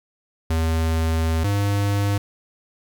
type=tone pair in turn; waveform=square; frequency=81 / 100.97 Hz; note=E2 / G#2; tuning=-30 / -48 cents; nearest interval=major third; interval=382 cents; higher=second; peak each=-19 dBFS; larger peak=neither; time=0.5-1.44 / 1.44-2.18 s; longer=first; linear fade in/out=5 ms; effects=9-bit